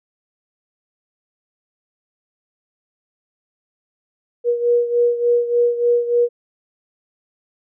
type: beating tone pair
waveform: sine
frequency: 477.9 / 481.3 Hz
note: A#4 / B4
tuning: +43 / -45 cents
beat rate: 3.4 Hz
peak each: -15 / -20 dBFS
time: 4.44-6.29 s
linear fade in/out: 50 ms
effects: none